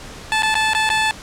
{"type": "tone with dropouts", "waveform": "15% pulse", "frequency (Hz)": 873, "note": "A5", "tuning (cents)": -14, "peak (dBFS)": -9, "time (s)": [0.32, 1.11], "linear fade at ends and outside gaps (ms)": 0, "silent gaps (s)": [[0.423, 0.432], [0.543, 0.553], [0.734, 0.749], [0.891, 0.901]], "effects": ["pink hiss -36 dBFS RMS until 1.22 s", "low-pass 8000 Hz 12 dB/octave"]}